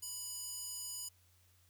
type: tone with high-pass filter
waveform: square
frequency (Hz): 987.8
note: B5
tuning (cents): 0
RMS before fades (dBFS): -44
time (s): 0.02-1.09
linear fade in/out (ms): 10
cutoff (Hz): 6600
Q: 1.8
effects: added 89 Hz sine -68 dBFS peak until 1.69 s + white hiss -71 dBFS RMS until 1.69 s